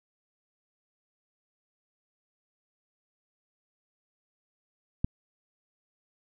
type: click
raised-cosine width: 5 ms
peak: -13 dBFS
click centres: 5.045 s
effects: none